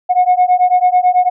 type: beating tone pair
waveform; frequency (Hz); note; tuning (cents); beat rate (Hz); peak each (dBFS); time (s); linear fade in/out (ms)
sine; 722 / 731.1; F#5 / F#5; -43 / -21; 9.1; -10; 0.09-1.3; 20
effects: tanh soft clip ceiling -4 dBFS